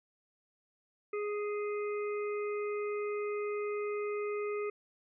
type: harmonic tone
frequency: 415.3 Hz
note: G#4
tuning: in tune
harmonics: 1 / 3 / 5 / 6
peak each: -33 / -43 / -47 / -49 dBFS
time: 1.13-4.7 s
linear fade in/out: 5 ms
effects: none